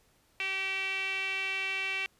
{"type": "tone with band-pass filter", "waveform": "sawtooth", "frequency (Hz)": 384.8, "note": "G4", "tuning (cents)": -32, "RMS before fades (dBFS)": -33, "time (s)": [0.4, 2.06], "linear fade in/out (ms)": 0, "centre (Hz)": 2500, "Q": 9.2, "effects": ["pink hiss -67 dBFS RMS until 2.19 s", "resampled to 32000 Hz"]}